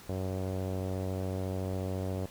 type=tone with low-pass filter; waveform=sawtooth; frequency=94 Hz; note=F#2; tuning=28 cents sharp; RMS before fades=-34 dBFS; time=0.09-2.26 s; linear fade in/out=5 ms; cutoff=590 Hz; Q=2.2; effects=pink hiss -52 dBFS RMS until 2.3 s